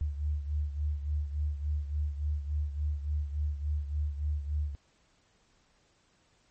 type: beating tone pair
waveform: sine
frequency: 73.42 / 76.92 Hz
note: D2 / D#2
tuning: 0 / -19 cents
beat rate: 3.5 Hz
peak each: -30 / -36 dBFS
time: 0.01-4.75 s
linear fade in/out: 0 ms
effects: pink hiss -68 dBFS RMS until 6.5 s + MP3 32 kbps